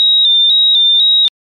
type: tone with vibrato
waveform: sine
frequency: 3700 Hz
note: A#7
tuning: 14 cents flat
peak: -6 dBFS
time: 0-1.28 s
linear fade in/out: 0 ms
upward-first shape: square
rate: 2 Hz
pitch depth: 50 cents each way
effects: MP3 64 kbps